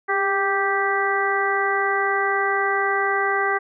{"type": "harmonic tone with a mistuned harmonic", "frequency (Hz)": 392, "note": "G4", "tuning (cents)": 0, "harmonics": [1, 2, 3, 4, 5], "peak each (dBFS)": [-25, -25, -25, -25, -25], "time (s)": [0.08, 3.59], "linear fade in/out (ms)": 20, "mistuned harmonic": 1, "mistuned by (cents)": 34, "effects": []}